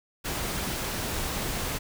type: noise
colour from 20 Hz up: pink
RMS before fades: -31 dBFS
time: 0.24-1.79 s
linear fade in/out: 20 ms
effects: none